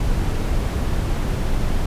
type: noise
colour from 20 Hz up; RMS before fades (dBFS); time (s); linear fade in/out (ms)
brown; -20; 0-1.86; 5
effects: resampled to 32000 Hz